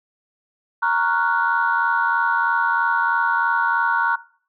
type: chord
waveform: sine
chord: Gb major seventh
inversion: first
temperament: equal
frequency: 932.3 / 1108.7 / 1396.9 / 1480 Hz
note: Bb5 / Db6 / F6 / Gb6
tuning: 0 / 0 / 0 / 0 cents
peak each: -20 / -24 / -24 / -21 dBFS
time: 0.82-4.16 s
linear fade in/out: 10 ms
effects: noise-tail reverb RT60 0.5 s tail -20 dB re dry + tanh soft clip ceiling -7 dBFS